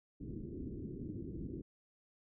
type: low-pass noise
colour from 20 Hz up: white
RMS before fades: -44 dBFS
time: 0.2-1.62 s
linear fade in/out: 10 ms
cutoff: 370 Hz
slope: 48 dB/octave
effects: none